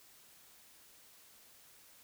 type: silence
effects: white hiss -61 dBFS RMS until 2.03 s